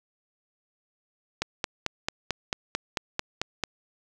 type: click train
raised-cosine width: 0.2 ms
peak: -9 dBFS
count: 11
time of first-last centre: 1.42-3.637 s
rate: 4.51 Hz
effects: none